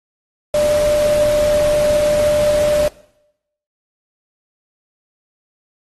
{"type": "tone in noise", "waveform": "sine", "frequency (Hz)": 596, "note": "D5", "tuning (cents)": 25, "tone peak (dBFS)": -12, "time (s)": [0.54, 2.88], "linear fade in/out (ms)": 2, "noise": "pink", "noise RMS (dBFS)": -26, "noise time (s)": [0.54, 2.88], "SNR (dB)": 11, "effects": ["noise-tail reverb RT60 0.8 s tail -20 dB re dry", "AAC 32 kbps"]}